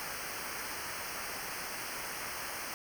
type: noise with comb filter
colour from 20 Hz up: pink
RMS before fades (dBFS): -40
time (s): 0-2.74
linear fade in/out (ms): 0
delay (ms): 0.27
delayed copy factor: -0.85
effects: none